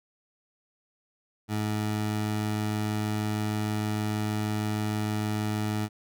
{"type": "tone", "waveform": "20% pulse", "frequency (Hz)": 106.4, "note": "G#2", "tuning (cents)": 42, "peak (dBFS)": -22, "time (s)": [1.48, 5.89], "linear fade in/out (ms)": 50, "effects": []}